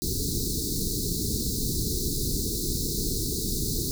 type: band-stop noise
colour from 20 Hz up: pink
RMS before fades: -28 dBFS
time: 0.02-3.91 s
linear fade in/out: 0 ms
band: 450 to 3900 Hz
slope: 96 dB/octave
effects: none